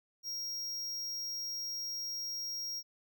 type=tone; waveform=square; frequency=5600 Hz; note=F8; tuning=4 cents sharp; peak=-37 dBFS; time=0.23-2.83 s; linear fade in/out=50 ms; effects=none